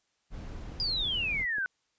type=noise; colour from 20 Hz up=brown; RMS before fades=-40 dBFS; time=0.3-1.46 s; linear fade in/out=50 ms
type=click train; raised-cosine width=2 ms; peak=-34 dBFS; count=6; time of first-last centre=0.72-1.584 s; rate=5.79 Hz
type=exponential sweep; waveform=sine; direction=down; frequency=4956 to 1480 Hz; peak=-28 dBFS; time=0.8-1.66 s; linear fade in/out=0 ms
effects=white hiss -75 dBFS RMS until 1.98 s + resampled to 16000 Hz